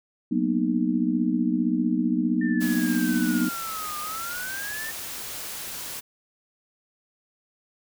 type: chord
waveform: sine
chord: B major seventh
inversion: second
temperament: just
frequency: 185.21 / 231.5 / 246.9 / 308.7 Hz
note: F#3 / A#3 / B3 / D#4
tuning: +2 / -12 / 0 / -14 cents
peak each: -28 / -27 / -25 / -26 dBFS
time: 0.31-3.49 s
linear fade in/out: 10 ms
type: linear two-way sweep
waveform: sine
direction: down then up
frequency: 1808 to 1200 to 1808 Hz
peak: -32 dBFS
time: 2.41-4.91 s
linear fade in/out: 5 ms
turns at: 3.99 s
type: noise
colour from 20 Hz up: white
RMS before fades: -35 dBFS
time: 2.6-6.01 s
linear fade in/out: 20 ms
effects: none